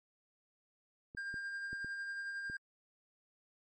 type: clicks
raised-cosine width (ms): 3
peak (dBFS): -36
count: 5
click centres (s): 1.149 / 1.342 / 1.73 / 1.846 / 2.499
type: tone with tremolo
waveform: triangle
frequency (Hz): 1600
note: G6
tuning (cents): +35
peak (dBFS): -36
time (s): 1.17-2.57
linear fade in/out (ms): 5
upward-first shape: sine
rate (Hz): 11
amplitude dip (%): 30
effects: MP3 32 kbps